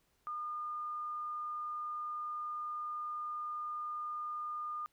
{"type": "tone", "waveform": "sine", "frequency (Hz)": 1215, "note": "D#6", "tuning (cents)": -42, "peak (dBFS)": -37, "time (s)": [0.27, 4.86], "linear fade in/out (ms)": 0, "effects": ["pink hiss -75 dBFS RMS until 4.92 s"]}